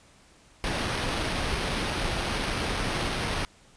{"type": "noise with sample-and-hold", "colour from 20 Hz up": "pink", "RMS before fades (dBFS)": -29, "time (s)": [0.64, 3.45], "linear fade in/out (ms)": 0, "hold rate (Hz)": 7350, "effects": ["pink hiss -57 dBFS RMS until 3.76 s", "resampled to 22050 Hz"]}